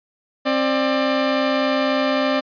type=tone pair together; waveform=sawtooth; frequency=265.7 / 595 Hz; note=C4 / D5; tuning=+27 / +22 cents; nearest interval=octave + major second; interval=1395 cents; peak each=-16 dBFS; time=0.45-2.41 s; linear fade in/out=20 ms; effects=resampled to 11025 Hz